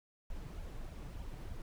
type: noise with flanger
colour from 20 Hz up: brown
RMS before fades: -44 dBFS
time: 0.3-1.62 s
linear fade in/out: 2 ms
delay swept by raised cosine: 1.2 to 7 ms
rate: 3.3 Hz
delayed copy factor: +0.7
effects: none